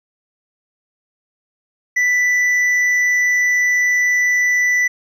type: tone with hard clipping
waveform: sine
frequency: 1979 Hz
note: B6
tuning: 3 cents sharp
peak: -14 dBFS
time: 1.96-4.88 s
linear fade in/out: 10 ms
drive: 4 dB
effects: none